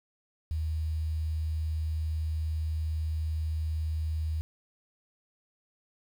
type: tone with quantisation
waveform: sine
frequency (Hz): 78.8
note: D#2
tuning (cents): +23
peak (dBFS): -28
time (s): 0.51-4.41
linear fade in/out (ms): 0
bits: 9
effects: none